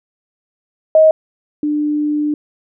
sine tone pair in turn, 630 / 297.9 Hz, D#5 / D4, +21 / +25 cents, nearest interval octave + minor second, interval 1296 cents, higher first, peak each -5 / -14 dBFS, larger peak first, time 0.95-1.11 / 1.63-2.34 s, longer second, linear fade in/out 2 ms, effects none

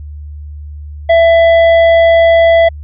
triangle tone with tanh clipping, 666 Hz, E5, 18 cents sharp, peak -6 dBFS, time 1.09-2.69 s, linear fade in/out 10 ms, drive 15 dB, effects added 74 Hz sine -24 dBFS peak until 2.83 s + resampled to 8000 Hz

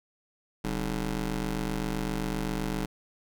20% pulse ring-modulated tone, 115.5 Hz, A#2, 16 cents flat, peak -21 dBFS, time 0.64-2.86 s, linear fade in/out 10 ms, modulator 81.6 Hz, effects none

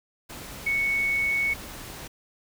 sine tone in noise, 2217 Hz, C#7, in tune, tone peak -22 dBFS, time 0.66-1.54 s, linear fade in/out 10 ms, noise pink, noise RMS -40 dBFS, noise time 0.29-2.08 s, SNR +15 dB, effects none

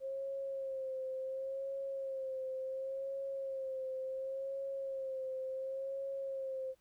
sine tone with vibrato, 534 Hz, C5, 35 cents sharp, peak -37 dBFS, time 0-6.75 s, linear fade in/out 50 ms, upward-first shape sine, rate 0.7 Hz, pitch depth 37 cents each way, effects pink hiss -75 dBFS RMS until 6.8 s

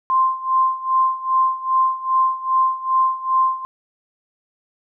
sine tone with tremolo, 1046.5 Hz, C6, in tune, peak -12 dBFS, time 0.1-3.65 s, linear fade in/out 0 ms, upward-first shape sine, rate 2.5 Hz, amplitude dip 85%, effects none

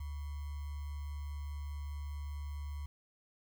sine tone with sample-and-hold, 72.6 Hz, D2, 19 cents flat, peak -38 dBFS, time 0-2.86 s, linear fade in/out 5 ms, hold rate 1050 Hz, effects none

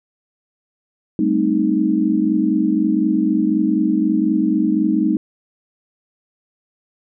sine chord, A half-diminished seventh, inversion third, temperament equal, 196 / 220 / 261.6 / 311.1 Hz, G3 / A3 / C4 / Eb4, 0 / 0 / 0 / 0 cents, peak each -21 / -20 / -22 / -17 dBFS, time 1.19-5.17 s, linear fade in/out 2 ms, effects none

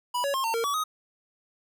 square tone with pitch steps, 981 / 561 / 1067 / 909 / 460.1 / 1139 / 1255 Hz, B5 / C#5 / C6 / A#5 / A#4 / C#6 / D#6, -12 / +21 / +34 / -44 / -23 / +47 / +15 cents, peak -26 dBFS, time 0.14-0.84 s, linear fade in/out 10 ms, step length 100 ms, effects none

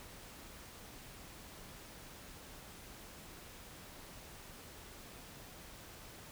silence, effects pink hiss -53 dBFS RMS until 6.31 s

